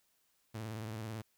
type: tone with vibrato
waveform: sawtooth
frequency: 110 Hz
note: A2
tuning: in tune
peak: -36 dBFS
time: 0.54-1.22 s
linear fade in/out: 10 ms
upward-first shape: sine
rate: 18 Hz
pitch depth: 86 cents each way
effects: white hiss -75 dBFS RMS until 1.37 s